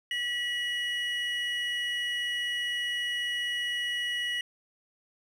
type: tone pair together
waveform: triangle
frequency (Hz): 1939 / 2914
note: B6 / F#7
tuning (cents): -32 / -27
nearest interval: perfect fifth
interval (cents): 705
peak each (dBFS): -30 / -30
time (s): 0.11-4.41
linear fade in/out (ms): 2
effects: none